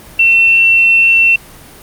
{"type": "tone", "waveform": "sine", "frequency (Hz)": 2701, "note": "E7", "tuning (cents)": 42, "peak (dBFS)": -5, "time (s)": [0.19, 1.36], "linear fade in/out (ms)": 5, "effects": ["pink hiss -36 dBFS RMS until 1.82 s", "Opus 32 kbps"]}